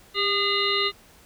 harmonic tone with a mistuned harmonic, 407.5 Hz, G#4, 33 cents flat, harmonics 1 / 3 / 5 / 7 / 9 / 10, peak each -28 / -28 / -28 / -28 / -28 / -28 dBFS, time 0.14-0.92 s, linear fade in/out 50 ms, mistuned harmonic 1, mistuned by -37 cents, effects pink hiss -53 dBFS RMS until 1.25 s

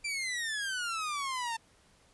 sawtooth exponential sweep, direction down, 2375 to 894 Hz, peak -29 dBFS, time 0.04-1.57 s, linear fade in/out 10 ms, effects pink hiss -64 dBFS RMS until 2.13 s + resampled to 24000 Hz

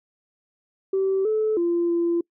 sine tone with pitch steps, 385 / 433.5 / 343.5 / 341.1 Hz, G4 / A4 / F4 / F4, -31 / -26 / -29 / -41 cents, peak -18 dBFS, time 0.93-2.21 s, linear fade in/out 5 ms, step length 320 ms, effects noise-tail reverb RT60 0.1 s tail -26 dB re dry + tanh soft clip ceiling -15 dBFS

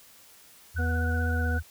sine tone with pitch glide, 81.7 to 79.97 Hz, E2 to D#2, -15 to +48 cents, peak -25 dBFS, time 0.74-1.63 s, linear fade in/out 50 ms, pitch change -37 cents, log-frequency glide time 1.22-1.49 s
sine tone with vibrato, 1480 Hz, F#6, in tune, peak -32 dBFS, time 0.76-1.6 s, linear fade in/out 10 ms, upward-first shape triangle, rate 16 Hz, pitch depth 38 cents each way
harmonic tone, 243.7 Hz, B3, 23 cents flat, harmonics 1 / 2 / 3, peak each -34 / -37 / -39 dBFS, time 0.78-1.59 s, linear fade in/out 20 ms
effects white hiss -54 dBFS RMS until 1.7 s

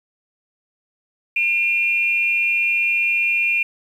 sine tone pair together, 2405 / 2700 Hz, D7 / E7, +41 / +41 cents, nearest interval major second, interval 200 cents, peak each -17 / -22 dBFS, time 1.36-3.63 s, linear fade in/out 5 ms, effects 8-bit

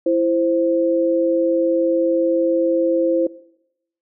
sine tone pair together, 333.2 / 523.3 Hz, E4 / C5, +19 / 0 cents, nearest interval minor sixth, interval 781 cents, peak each -17 dBFS, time 0.06-3.27 s, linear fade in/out 5 ms, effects noise-tail reverb RT60 0.8 s tail -20 dB re dry

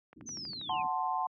click train, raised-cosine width 0.5 ms, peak -37 dBFS, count 8, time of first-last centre 0.13-0.695 s, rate 12.4 Hz
pink low-pass noise, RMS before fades -47 dBFS, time 0.16-0.88 s, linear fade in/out 10 ms, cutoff 340 Hz, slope 48 dB/octave
sine linear sweep, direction down, 6260 to 2326 Hz, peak -39 dBFS, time 0.26-0.83 s, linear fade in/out 20 ms
sine chord, F# diminished, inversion none, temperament equal, 740 / 880 / 1046.5 Hz, F#5 / A5 / C6, 0 / 0 / 0 cents, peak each -34 dBFS, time 0.69-1.27 s, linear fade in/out 5 ms
effects high-pass 150 Hz 12 dB/octave

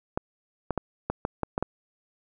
clicks, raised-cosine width 1 ms, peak -12 dBFS, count 8, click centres 0.175 / 0.707 / 0.777 / 1.1 / 1.251 / 1.433 / 1.579 / 1.626 s, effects none

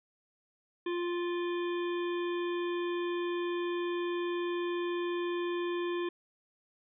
harmonic tone, 349.2 Hz, F4, in tune, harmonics 1 / 3 / 5 / 7 / 9 / 10, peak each -31 / -41 / -45 / -48 / -50 / -51 dBFS, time 0.86-6.09 s, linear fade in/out 5 ms, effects none

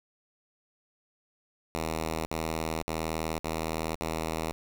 5% pulse tone bursts, 80.2 Hz, E2, 47 cents flat, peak -19 dBFS, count 5, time 1.75-4.52 s, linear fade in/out 0 ms, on 510 ms, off 55 ms, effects none

